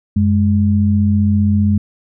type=tone pair together; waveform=sine; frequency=92.52 / 207.7 Hz; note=F#2 / G#3; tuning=0 / 0 cents; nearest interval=octave + major second; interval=1400 cents; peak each=-13 dBFS; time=0.16-1.78 s; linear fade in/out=5 ms; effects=none